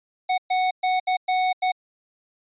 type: tone bursts at uneven times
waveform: square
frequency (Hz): 740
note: F#5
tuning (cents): 0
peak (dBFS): -20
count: 6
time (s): 0.29-0.38 / 0.5-0.71 / 0.83-1 / 1.07-1.17 / 1.28-1.53 / 1.62-1.72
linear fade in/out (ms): 10
effects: resampled to 8000 Hz